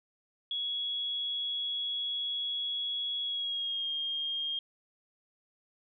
sine tone with pitch glide, 3347 to 3226 Hz, G#7 to G7, +13 to +49 cents, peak -31 dBFS, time 0.51-4.59 s, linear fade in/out 2 ms, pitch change -64 cents, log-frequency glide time 3.23-3.88 s, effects none

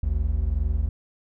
triangle tone pair together, 53.39 / 75.5 Hz, G#1 / D2, +49 / +48 cents, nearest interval tritone, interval 599 cents, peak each -22 dBFS, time 0.03-0.89 s, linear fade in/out 5 ms, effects none

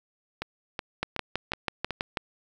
two click trains, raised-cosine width 0.3 ms, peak -15 / -11 dBFS, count 5 / 8, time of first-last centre 0.42-1.907 / 1.03-2.172 s, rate 2.69 / 6.13 Hz, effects 8-bit

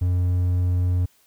triangle tone, 89.6 Hz, F2, 45 cents sharp, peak -16 dBFS, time 0.01-1.06 s, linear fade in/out 10 ms, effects white hiss -60 dBFS RMS until 1.26 s

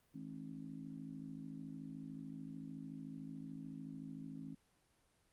harmonic tone with a mistuned harmonic, 53.6 Hz, A1, 45 cents flat, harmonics 3 / 4 / 5 / 6, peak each -51 / -52 / -49 / -60 dBFS, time 0.14-4.55 s, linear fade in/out 10 ms, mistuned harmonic 6, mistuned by -45 cents, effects pink hiss -75 dBFS RMS until 5.32 s + Opus 32 kbps

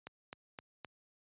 click train, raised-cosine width 0.3 ms, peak -28 dBFS, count 4, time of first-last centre 0.07-0.847 s, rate 3.86 Hz, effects high-pass 80 Hz 12 dB/octave + resampled to 8000 Hz

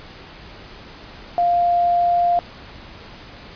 sine tone, 698.5 Hz, F5, in tune, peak -14 dBFS, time 1.38-2.39 s, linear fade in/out 0 ms, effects pink hiss -40 dBFS RMS until 3.55 s + resampled to 11025 Hz

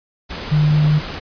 sine tone in noise, 151 Hz, D3, 48 cents sharp, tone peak -11 dBFS, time 0.51-1 s, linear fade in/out 20 ms, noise pink, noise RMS -28 dBFS, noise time 0.29-1.2 s, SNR +14 dB, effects resampled to 11025 Hz

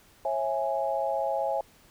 sine chord, C# minor, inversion none, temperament equal with one note detuned, 543.9 / 659.3 / 830.6 Hz, C#5 / E5 / G#5, -33 / 0 / 0 cents, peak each -30 dBFS, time 0.25-1.61 s, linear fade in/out 2 ms, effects pink hiss -58 dBFS RMS until 1.9 s

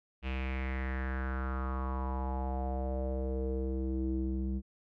square tone with low-pass filter sweep, 65.41 Hz, C2, in tune, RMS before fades -34 dBFS, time 0.22-4.62 s, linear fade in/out 50 ms, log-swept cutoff 2700 to 250 Hz, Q 4.9, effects none

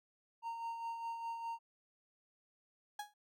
triangle tone with tremolo, 922 Hz, A#5, 19 cents flat, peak -36 dBFS, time 0.42-1.59 s, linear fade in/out 50 ms, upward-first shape sine, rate 4.9 Hz, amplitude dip 45%
35% pulse tone with exponential decay, 830.6 Hz, G#5, in tune, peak -36 dBFS, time 2.99-3.14 s, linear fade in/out 5 ms, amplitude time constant 31 ms
effects none

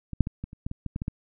clicks, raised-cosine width 5 ms, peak -22 / -6 / -18 / -21 / -30 / -18 / -21 / -19 / -18 / -18 / -16 dBFS, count 11, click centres 0.133 / 0.207 / 0.271 / 0.44 / 0.531 / 0.665 / 0.714 / 0.863 / 0.961 / 1.019 / 1.081 s, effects none

